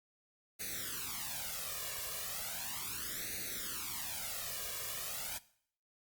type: noise with flanger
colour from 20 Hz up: white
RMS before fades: -41 dBFS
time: 0.59-5.39 s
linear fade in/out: 20 ms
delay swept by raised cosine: 0.47 to 1.77 ms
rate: 0.36 Hz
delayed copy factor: +1
effects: noise-tail reverb RT60 0.6 s tail -19 dB re dry + Opus 48 kbps